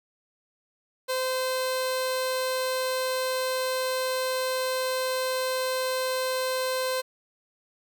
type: tone pair together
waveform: sawtooth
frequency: 516 / 2064 Hz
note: C5 / C7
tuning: -24 / -24 cents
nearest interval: 2 octaves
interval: 2400 cents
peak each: -22 / -30 dBFS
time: 1.08-7.02 s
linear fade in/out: 20 ms
effects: none